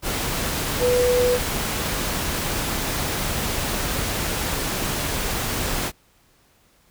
sine tone in noise, 493.9 Hz, B4, in tune, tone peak -16 dBFS, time 0.79-1.39 s, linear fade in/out 50 ms, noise pink, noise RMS -25 dBFS, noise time 0.02-5.92 s, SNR +6 dB, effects pink hiss -59 dBFS RMS until 6.9 s

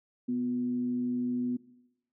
sine tone with frequency modulation, 246.8 Hz, B3, 1 cent flat, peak -27 dBFS, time 0.28-1.57 s, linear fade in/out 10 ms, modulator 113 Hz, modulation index 0.28, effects noise-tail reverb RT60 0.9 s tail -20 dB re dry + high-pass 150 Hz 12 dB/octave

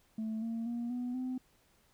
sine tone with pitch steps, 219.9 / 228.3 / 237 / 246.1 / 255.5 Hz, A3 / A#3 / A#3 / B3 / C4, -1 / -36 / +29 / -6 / -41 cents, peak -32 dBFS, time 0.18-1.38 s, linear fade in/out 5 ms, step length 240 ms, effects tanh soft clip ceiling -32 dBFS + pink hiss -69 dBFS RMS until 1.93 s

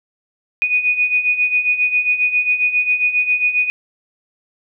sine beating tone pair, 2472 / 2479.4 Hz, D#7 / D#7, -12 / -7 cents, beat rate 7.4 Hz, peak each -20 / -15 dBFS, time 0.62-3.7 s, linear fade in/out 0 ms, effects none

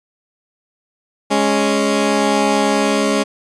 15% pulse tone pair together, 207.7 / 277.2 Hz, G#3 / C#4, 0 / 0 cents, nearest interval perfect fourth, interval 500 cents, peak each -10 dBFS, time 1.3-3.24 s, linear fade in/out 20 ms, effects resampled to 22050 Hz

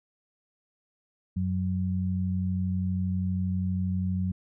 sine tone pair together, 92.5 / 185 Hz, F#2 / F#3, 0 / 0 cents, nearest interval octave, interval 1200 cents, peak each -28 dBFS, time 1.36-4.32 s, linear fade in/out 10 ms, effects none

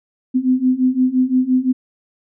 sine beating tone pair, 252.6 / 258.4 Hz, B3 / C4, +39 / -21 cents, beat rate 5.8 Hz, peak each -17 / -15 dBFS, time 0.34-1.73 s, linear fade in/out 20 ms, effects none

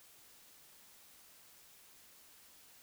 silence, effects white hiss -61 dBFS RMS until 2.82 s

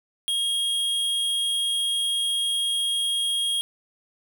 square tone, 3262 Hz, G#7, 32 cents flat, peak -23 dBFS, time 0.28-3.61 s, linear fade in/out 0 ms, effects 9-bit

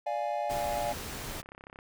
triangle chord, D diminished, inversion none, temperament equal, 587.3 / 698.5 / 830.6 Hz, D5 / F5 / Ab5, 0 / 0 / 0 cents, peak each -32 dBFS, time 0.06-0.93 s, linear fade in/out 10 ms
pink noise, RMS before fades -39 dBFS, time 0.49-1.42 s, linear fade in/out 20 ms
click train, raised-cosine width 0.5 ms, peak -32 dBFS, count 22, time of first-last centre 1.16-1.789 s, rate 33.4 Hz
effects none

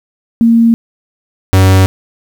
sine / 45% pulse tone pair in turn, 230.5 / 94.7 Hz, A#3 / F#2, -19 / +41 cents, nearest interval octave + minor third, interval 1540 cents, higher first, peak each -4 dBFS, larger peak neither, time 0.41-0.74 / 1.53-1.86 s, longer neither, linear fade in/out 0 ms, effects 7-bit

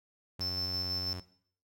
sawtooth tone with vibrato, 91.2 Hz, F#2, 24 cents flat, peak -35 dBFS, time 0.39-1.2 s, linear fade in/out 5 ms, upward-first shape sine, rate 7.4 Hz, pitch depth 11 cents each way
triangle tone with tremolo, 5300 Hz, E8, 9 cents sharp, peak -31 dBFS, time 0.41-1.13 s, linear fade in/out 0 ms, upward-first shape square, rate 6.1 Hz, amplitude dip 30%
effects noise-tail reverb RT60 0.6 s tail -17 dB re dry

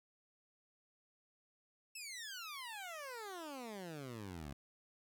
15% pulse exponential sweep, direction down, 2678 to 67 Hz, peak -39 dBFS, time 1.95-4.53 s, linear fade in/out 5 ms, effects none

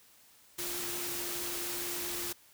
sine tone in noise, 349.2 Hz, F4, in tune, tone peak -43 dBFS, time 0.58-2.33 s, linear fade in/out 10 ms, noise white, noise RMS -37 dBFS, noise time 0.58-2.33 s, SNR -9 dB, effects white hiss -61 dBFS RMS until 2.53 s

